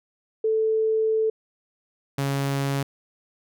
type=tone pair in turn; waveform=sine / sawtooth; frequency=440 / 138.59 Hz; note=A4 / C#3; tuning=0 / 0 cents; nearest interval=octave + minor sixth; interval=2000 cents; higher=first; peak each=-19 dBFS; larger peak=neither; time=0.44-1.3 / 2.18-2.83 s; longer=first; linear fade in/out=5 ms; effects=none